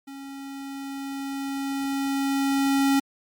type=tone with level ramp; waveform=square; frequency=274.8 Hz; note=C#4; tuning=15 cents flat; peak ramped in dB=-38 to -18 dBFS; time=0.07-3 s; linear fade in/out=10 ms; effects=MP3 96 kbps